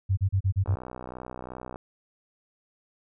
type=tone bursts; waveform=sine; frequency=96.5 Hz; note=G2; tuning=27 cents flat; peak=-20 dBFS; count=6; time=0.09-0.758 s; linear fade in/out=20 ms; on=83 ms; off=34 ms
type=click train; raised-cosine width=1 ms; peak=-24 dBFS; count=70; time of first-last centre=0.66-1.759 s; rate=62.8 Hz
effects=none